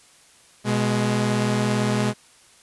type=tone pair together; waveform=sawtooth; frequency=123.47 / 209.2 Hz; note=B2 / G#3; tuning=0 / +13 cents; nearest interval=major sixth; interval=913 cents; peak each=-19 / -18 dBFS; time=0.64-2.14 s; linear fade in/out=50 ms; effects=white hiss -53 dBFS RMS until 2.62 s + resampled to 24000 Hz